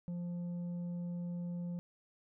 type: tone with tanh clipping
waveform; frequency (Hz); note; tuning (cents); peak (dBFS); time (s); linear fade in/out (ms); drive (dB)
sine; 174.61; F3; 0; -38; 0.08-1.79; 0; 5
effects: none